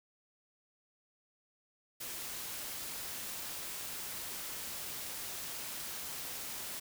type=noise; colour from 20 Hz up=white; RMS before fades=-42 dBFS; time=2-6.8 s; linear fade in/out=10 ms; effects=none